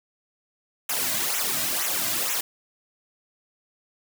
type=noise with flanger; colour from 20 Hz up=white; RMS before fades=-26 dBFS; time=0.89-2.41 s; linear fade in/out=5 ms; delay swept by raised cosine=0.21 to 2.31 ms; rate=2.1 Hz; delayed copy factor=-0.8; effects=none